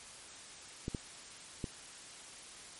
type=clicks; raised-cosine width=3 ms; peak=-23 dBFS; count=3; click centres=0.881 / 0.948 / 1.642 s; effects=white hiss -51 dBFS RMS until 2.79 s + MP3 48 kbps